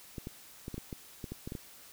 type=clicks; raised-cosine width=3 ms; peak=-26 dBFS; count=11; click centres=0.182 / 0.271 / 0.681 / 0.743 / 0.78 / 0.928 / 1.242 / 1.32 / 1.475 / 1.521 / 1.552 s; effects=white hiss -54 dBFS RMS until 1.92 s